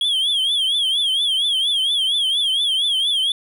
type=tone with vibrato; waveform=triangle; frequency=3277 Hz; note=G#7; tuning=24 cents flat; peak=-15 dBFS; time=0.01-3.32 s; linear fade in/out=2 ms; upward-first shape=triangle; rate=4.3 Hz; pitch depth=140 cents each way; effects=none